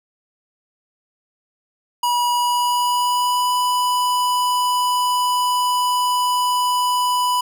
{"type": "tone with pitch glide", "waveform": "square", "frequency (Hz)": [969, 991.1], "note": ["B5", "B5"], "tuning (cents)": [-33, 6], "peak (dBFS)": -17, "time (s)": [2.03, 7.41], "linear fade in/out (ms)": 5, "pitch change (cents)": 39, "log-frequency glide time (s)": [2.31, 3.52], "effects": []}